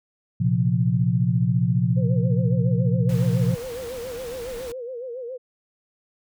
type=chord; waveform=sine; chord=Bb suspended second; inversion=none; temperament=just; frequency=116.54 / 131.11 / 174.81 Hz; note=Bb2 / C3 / F3; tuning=0 / +4 / +2 cents; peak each=-22 dBFS; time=0.4-3.55 s; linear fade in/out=10 ms
type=tone with vibrato; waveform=sine; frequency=493.9 Hz; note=B4; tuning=in tune; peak=-30 dBFS; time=1.96-5.38 s; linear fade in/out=20 ms; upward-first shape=sine; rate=7.2 Hz; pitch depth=110 cents each way
type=noise; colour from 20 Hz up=pink; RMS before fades=-40 dBFS; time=3.09-4.72 s; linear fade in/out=2 ms
effects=none